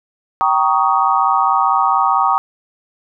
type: chord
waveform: sine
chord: Eb dominant seventh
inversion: first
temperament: just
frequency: 777.8 / 933.4 / 1120.1 / 1244.5 Hz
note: G5 / Bb5 / Db6 / Eb6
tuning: -14 / +2 / +18 / 0 cents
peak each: -17 dBFS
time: 0.41-2.38 s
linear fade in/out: 0 ms
effects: none